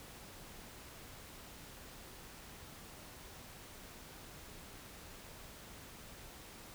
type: silence
effects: pink hiss -53 dBFS RMS until 6.74 s